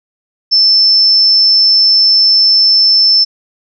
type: tone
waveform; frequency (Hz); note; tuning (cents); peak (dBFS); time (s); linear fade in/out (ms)
sine; 5300; E8; +9; -5; 0.51-3.25; 20
effects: none